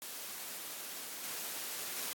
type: noise with level steps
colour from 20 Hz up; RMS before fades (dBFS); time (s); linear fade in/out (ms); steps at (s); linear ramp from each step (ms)
white; -44 / -41 / -39; 0.02-2.13; 0; 1.23 / 1.96; 10
effects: high-pass 200 Hz 12 dB/octave + AAC 64 kbps